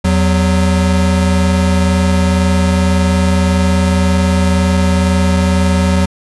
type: tone pair together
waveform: square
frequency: 82.41 / 185 Hz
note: E2 / F#3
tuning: 0 / 0 cents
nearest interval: octave + major second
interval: 1400 cents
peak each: -13 dBFS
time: 0.04-6.06 s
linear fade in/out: 10 ms
effects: resampled to 24000 Hz